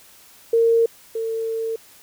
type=tone pair in turn; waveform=sine; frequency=459.4 / 450.5 Hz; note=A#4 / A4; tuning=-25 / +41 cents; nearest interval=unison; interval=34 cents; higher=first; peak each=-13 / -22 dBFS; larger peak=first; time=0.53-0.86 / 1.15-1.76 s; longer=second; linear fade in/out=5 ms; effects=white hiss -49 dBFS RMS until 2.02 s